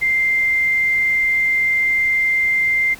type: tone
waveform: sine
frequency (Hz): 2093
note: C7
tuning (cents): 0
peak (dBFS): -14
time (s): 0.01-2.95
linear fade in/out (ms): 20
effects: pink hiss -40 dBFS RMS until 2.99 s